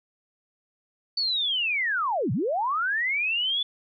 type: linear two-way sweep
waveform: sine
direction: down then up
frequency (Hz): 4556 to 101.4 to 3489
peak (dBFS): -23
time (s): 1.17-3.63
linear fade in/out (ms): 5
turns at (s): 2.32
effects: none